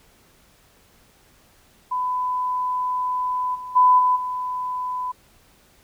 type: tone with level steps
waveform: sine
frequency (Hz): 1002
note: B5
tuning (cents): +25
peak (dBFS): -21 / -31 / -11 / -15 / -24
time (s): 1.91-5.12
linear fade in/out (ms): 10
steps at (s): 3.54 / 3.75 / 3.98 / 4.15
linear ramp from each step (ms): 20
effects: pink hiss -56 dBFS RMS until 5.83 s